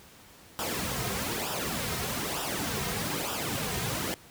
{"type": "noise with flanger", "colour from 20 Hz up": "pink", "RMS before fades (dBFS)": -32, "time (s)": [0.59, 4.14], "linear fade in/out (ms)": 0, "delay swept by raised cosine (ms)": [0.46, 3.56], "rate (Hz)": 1.1, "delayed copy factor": -0.65, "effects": ["pink hiss -53 dBFS RMS until 4.3 s", "high-pass 60 Hz 12 dB/octave"]}